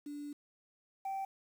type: tone pair in turn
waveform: sine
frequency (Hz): 291.1 / 777.1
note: D4 / G5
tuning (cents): -15 / -15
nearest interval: octave + perfect fourth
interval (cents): 1700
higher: second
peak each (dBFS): -40 / -33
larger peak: second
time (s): 0.06-0.33 / 1.05-1.25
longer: first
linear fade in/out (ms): 5
effects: tanh soft clip ceiling -34 dBFS + 10-bit